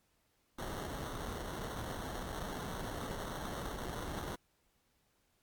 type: noise with sample-and-hold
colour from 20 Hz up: pink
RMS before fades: -41 dBFS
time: 0.58-4.36 s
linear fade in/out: 10 ms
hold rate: 2450 Hz
effects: pink hiss -75 dBFS RMS until 5.42 s + MP3 96 kbps